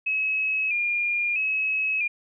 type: tone with vibrato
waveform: sine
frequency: 2489 Hz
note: D#7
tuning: in tune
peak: -22 dBFS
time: 0.06-2.08 s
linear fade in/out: 10 ms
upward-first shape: square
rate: 0.77 Hz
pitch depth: 54 cents each way
effects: none